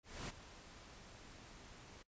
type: noise with ADSR envelope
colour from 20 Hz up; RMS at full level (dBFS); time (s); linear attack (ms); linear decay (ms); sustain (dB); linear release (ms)
pink; -44; 0.03-2.03; 260; 20; -13; 14
effects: noise-tail reverb RT60 0.1 s tail -21 dB re dry + resampled to 16000 Hz